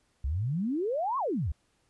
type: exponential two-way sweep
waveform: sine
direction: up then down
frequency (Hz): 61.74 to 1133 to 61.74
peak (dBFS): -27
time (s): 0.24-1.52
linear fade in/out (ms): 5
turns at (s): 1.18
effects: pink hiss -71 dBFS RMS until 1.89 s + resampled to 24000 Hz